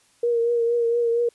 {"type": "tone with vibrato", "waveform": "sine", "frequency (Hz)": 469.8, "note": "A#4", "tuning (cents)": 13, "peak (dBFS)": -18, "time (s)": [0.23, 1.29], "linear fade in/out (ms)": 5, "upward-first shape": "triangle", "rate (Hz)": 4.3, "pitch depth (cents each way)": 35, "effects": ["white hiss -60 dBFS RMS until 1.34 s", "resampled to 24000 Hz"]}